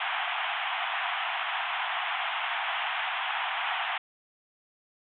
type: band-pass noise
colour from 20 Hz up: pink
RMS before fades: -31 dBFS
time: 0-3.98 s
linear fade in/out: 5 ms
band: 690 to 3400 Hz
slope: 96 dB/octave
effects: none